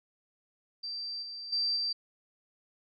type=tone with level steps; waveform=sine; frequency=4687 Hz; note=D8; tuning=4 cents flat; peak=-35 / -39 / -27 / -29 dBFS; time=0.83-1.93 s; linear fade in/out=10 ms; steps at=1.22 / 1.52 / 1.76 s; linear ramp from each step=10 ms; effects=none